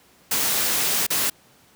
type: noise with dropouts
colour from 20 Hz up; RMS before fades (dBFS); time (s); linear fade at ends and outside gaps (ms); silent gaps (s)
white; -22; 0.31-1.3; 5; 1.067-1.103
effects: pink hiss -55 dBFS RMS until 1.75 s + high-pass 100 Hz 12 dB/octave